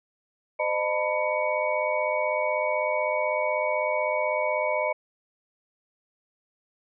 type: tone cluster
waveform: sine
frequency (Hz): 514 / 610 / 897 / 993 / 2245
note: C5 / D#5 / A5 / B5 / C#7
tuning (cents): -31 / -34 / +33 / +9 / +21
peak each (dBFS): -32 / -26 / -33 / -31 / -30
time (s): 0.59-4.93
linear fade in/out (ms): 10
effects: none